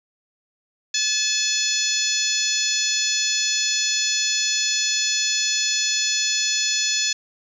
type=harmonic tone; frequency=861 Hz; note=A5; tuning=38 cents flat; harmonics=2 / 3 / 4 / 5 / 6 / 7 / 8; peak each=-32 / -28 / -26 / -27 / -27 / -27 / -26 dBFS; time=0.94-7.13 s; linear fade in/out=5 ms; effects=9-bit